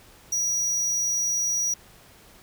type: tone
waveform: square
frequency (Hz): 5790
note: F#8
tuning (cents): -38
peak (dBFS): -23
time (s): 0.32-1.74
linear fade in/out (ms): 5
effects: pink hiss -52 dBFS RMS until 2.42 s